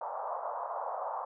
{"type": "band-pass noise", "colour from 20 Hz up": "white", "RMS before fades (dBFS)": -37, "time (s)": [0.01, 1.25], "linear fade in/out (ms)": 5, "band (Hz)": [560, 1100], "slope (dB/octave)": 48, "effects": []}